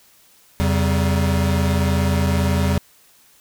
square tone cluster, 84.6 / 134.7 / 191.7 Hz, E2 / C#3 / G3, +45 / -49 / -38 cents, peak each -19 / -25 / -22 dBFS, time 0.6-2.78 s, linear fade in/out 0 ms, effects white hiss -53 dBFS RMS until 3.4 s

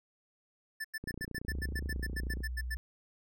square tone bursts, 1760 Hz, A6, in tune, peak -36 dBFS, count 15, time 0.8-2.749 s, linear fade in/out 10 ms, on 45 ms, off 91 ms
click train, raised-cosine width 3 ms, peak -29 dBFS, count 41, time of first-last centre 1.04-2.405 s, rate 29.3 Hz
sine tone with pitch glide, 69.3 to 61.74 Hz, C#2 to B1, 0 to 0 cents, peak -35 dBFS, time 1.48-2.77 s, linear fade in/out 0 ms, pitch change -200 cents, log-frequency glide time 1.88-2.02 s
effects none

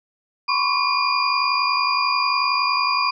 sine tone cluster, 1006 / 1085 / 1136 / 2430 / 4818 Hz, B5 / C#6 / C#6 / D#7 / D8, +32 / -37 / +42 / -42 / +43 cents, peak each -24 dBFS, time 0.48-3.11 s, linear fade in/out 10 ms, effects none

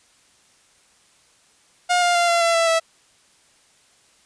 sawtooth tone with pitch steps, 713 / 703.2 / 693.5 / 684 / 674.5 / 665.3 / 656.1 Hz, F5 / F5 / F5 / F5 / E5 / E5 / E5, +36 / +12 / -12 / -36 / +40 / +16 / -8 cents, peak -12 dBFS, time 1.89-2.8 s, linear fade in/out 20 ms, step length 130 ms, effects white hiss -57 dBFS RMS until 4.25 s + resampled to 22050 Hz

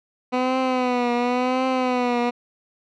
15% pulse tone with vibrato, 250.3 Hz, B3, 23 cents sharp, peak -13 dBFS, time 0.32-2.31 s, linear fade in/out 20 ms, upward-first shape triangle, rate 0.93 Hz, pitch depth 76 cents each way, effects low-pass 3000 Hz 12 dB/octave

